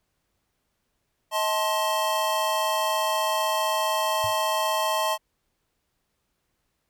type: chord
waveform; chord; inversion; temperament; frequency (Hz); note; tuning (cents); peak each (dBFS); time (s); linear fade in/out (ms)
square; A diminished; second; just; 633.6 / 880 / 1056; Eb5 / A5 / C6; +31 / 0 / +16; -28; 1.31-5.18; 50
type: tone with exponential decay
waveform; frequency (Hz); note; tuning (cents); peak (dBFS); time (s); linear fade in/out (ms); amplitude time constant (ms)
sine; 103.83; G#2; 0; -30; 4.24-4.38; 0; 29
effects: pink hiss -75 dBFS RMS until 6.89 s